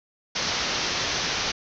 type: low-pass noise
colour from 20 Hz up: white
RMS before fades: -27 dBFS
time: 0.35-1.52 s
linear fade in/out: 10 ms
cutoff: 6200 Hz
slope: 96 dB/octave
effects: none